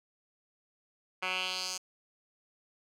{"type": "tone with band-pass filter sweep", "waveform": "10% pulse", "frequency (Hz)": 185, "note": "F#3", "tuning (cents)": 0, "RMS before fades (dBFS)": -35, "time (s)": [1.22, 1.78], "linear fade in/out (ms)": 10, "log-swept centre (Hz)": [2000, 6400], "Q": 2.5, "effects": []}